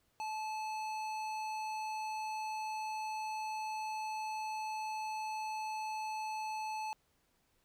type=tone with tanh clipping; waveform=sine; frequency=867 Hz; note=A5; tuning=26 cents flat; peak=-39 dBFS; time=0.2-6.93 s; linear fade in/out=0 ms; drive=17 dB; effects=pink hiss -75 dBFS RMS until 7.64 s